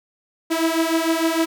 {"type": "beating tone pair", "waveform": "sawtooth", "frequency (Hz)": [323.5, 330.1], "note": ["E4", "E4"], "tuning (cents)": [-32, 2], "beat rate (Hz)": 6.6, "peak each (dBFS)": -17, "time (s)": [0.5, 1.46], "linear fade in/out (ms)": 20, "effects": []}